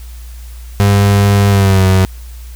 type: tone with pitch glide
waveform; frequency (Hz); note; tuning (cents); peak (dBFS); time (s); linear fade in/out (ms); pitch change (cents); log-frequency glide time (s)
35% pulse; 100.5 to 94.31; G2 to F#2; +44 to +34; -5; 0.8-2.05; 0; -110; 1.47-1.84
effects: added 59 Hz sine -27 dBFS peak until 2.55 s + white hiss -42 dBFS RMS until 2.55 s